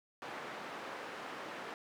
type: band-pass noise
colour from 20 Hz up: white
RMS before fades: -45 dBFS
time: 0.22-1.74 s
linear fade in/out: 0 ms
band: 240 to 1500 Hz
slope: 12 dB/octave
effects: none